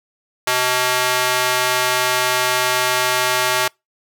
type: tone with high-pass filter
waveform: square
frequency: 126.2 Hz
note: B2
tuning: 38 cents sharp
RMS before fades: -18 dBFS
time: 0.47-3.68 s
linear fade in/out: 5 ms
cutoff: 880 Hz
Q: 0.71
effects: noise-tail reverb RT60 0.2 s tail -26 dB re dry